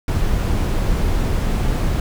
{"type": "noise", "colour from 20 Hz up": "brown", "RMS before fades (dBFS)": -18, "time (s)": [0.08, 2], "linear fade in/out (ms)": 2, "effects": []}